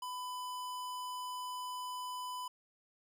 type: tone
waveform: square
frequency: 1000 Hz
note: B5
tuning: 21 cents sharp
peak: -40 dBFS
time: 0.02-2.48 s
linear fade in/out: 5 ms
effects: none